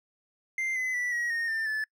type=tone with pitch steps; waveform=triangle; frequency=2089 / 2026 / 1964.9 / 1905.7 / 1848.2 / 1792.5 / 1738.5 Hz; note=C7 / B6 / B6 / A#6 / A#6 / A6 / A6; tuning=-3 / +44 / -9 / +38 / -15 / +32 / -21 cents; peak=-26 dBFS; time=0.58-1.84 s; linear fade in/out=2 ms; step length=180 ms; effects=noise-tail reverb RT60 0.1 s tail -25 dB re dry